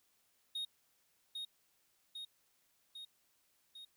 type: tone with echo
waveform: triangle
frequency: 3729 Hz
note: A#7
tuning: in tune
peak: -36 dBFS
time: 0.55-0.65 s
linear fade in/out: 5 ms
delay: 800 ms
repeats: 4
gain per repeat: -3 dB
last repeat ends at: 3.85 s
effects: white hiss -75 dBFS RMS until 3.96 s